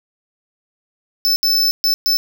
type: tone bursts at uneven times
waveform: square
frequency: 5274 Hz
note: E8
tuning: in tune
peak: -13 dBFS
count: 4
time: 1.25-1.36 / 1.43-1.71 / 1.84-1.94 / 2.06-2.17 s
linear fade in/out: 0 ms
effects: 7-bit